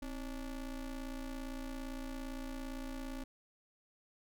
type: ring-modulated tone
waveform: square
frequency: 145.8 Hz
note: D3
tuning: 12 cents flat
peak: -38 dBFS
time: 0.02-3.24 s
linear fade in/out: 5 ms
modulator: 117 Hz
effects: none

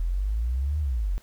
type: exponential two-way sweep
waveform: sine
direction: up then down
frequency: 40.77 to 77.78 to 40.77 Hz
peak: -23 dBFS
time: 0-1.18 s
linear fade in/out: 0 ms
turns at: 0.8 s
effects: pink hiss -57 dBFS RMS until 1.22 s

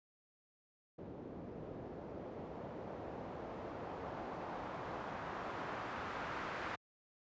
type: noise with low-pass filter sweep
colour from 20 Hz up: white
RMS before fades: -45 dBFS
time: 0.98-6.76 s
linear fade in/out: 10 ms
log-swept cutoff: 370 to 1500 Hz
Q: 1.2
effects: high-pass 60 Hz 12 dB/octave + resampled to 16000 Hz

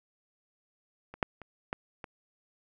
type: clicks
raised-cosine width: 0.5 ms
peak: -29 / -11 / -30 / -17 / -25 dBFS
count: 5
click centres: 1.14 / 1.228 / 1.417 / 1.729 / 2.042 s
effects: none

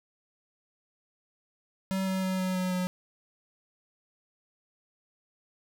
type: tone with pitch steps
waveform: square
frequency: 190.9 / 189.14 / 187.4 / 185.68 / 183.97 / 182.28 Hz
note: G3 / F#3 / F#3 / F#3 / F#3 / F#3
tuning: -46 / +38 / +22 / +6 / -10 / -26 cents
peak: -28 dBFS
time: 1.91-2.87 s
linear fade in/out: 0 ms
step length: 160 ms
effects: none

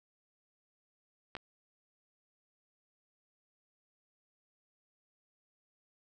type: clicks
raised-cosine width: 0.3 ms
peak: -23 / -29 dBFS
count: 2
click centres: 1.352 / 1.367 s
effects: none

